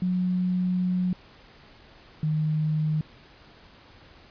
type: tone pair in turn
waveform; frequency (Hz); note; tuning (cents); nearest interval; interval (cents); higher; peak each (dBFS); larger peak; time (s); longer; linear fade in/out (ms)
sine; 181.8 / 154.47; F#3 / D#3; -30 / -12; minor third; 282; first; -22; neither; 0.02-1.13 / 2.23-3.01; first; 2
effects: pink hiss -52 dBFS RMS until 4.3 s + resampled to 11025 Hz